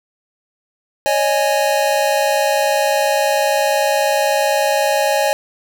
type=chord; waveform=square; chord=C# suspended second; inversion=none; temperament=equal with one note detuned; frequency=554.4 / 614.4 / 830.6 Hz; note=C#5 / D#5 / G#5; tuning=0 / -22 / 0 cents; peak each=-19 dBFS; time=1.06-5.33 s; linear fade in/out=0 ms; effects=none